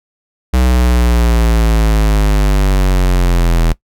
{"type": "linear sweep", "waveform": "square", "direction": "down", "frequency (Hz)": [63.5, 40.9], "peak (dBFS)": -9, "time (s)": [0.53, 3.73], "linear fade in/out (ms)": 10, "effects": ["noise-tail reverb RT60 0.1 s tail -20 dB re dry"]}